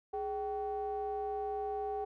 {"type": "ring-modulated tone", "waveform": "triangle", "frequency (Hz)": 178.1, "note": "F3", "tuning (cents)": 34, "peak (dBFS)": -29, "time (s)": [0.13, 2.05], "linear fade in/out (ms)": 10, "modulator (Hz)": 595, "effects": []}